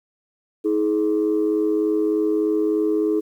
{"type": "tone pair together", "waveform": "sine", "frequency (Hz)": [319.4, 422.7], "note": ["D#4", "G#4"], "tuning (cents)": [45, 31], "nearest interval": "perfect fourth", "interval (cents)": 486, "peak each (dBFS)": -19, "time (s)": [0.64, 3.21], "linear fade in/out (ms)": 20, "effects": ["tanh soft clip ceiling -12 dBFS", "9-bit"]}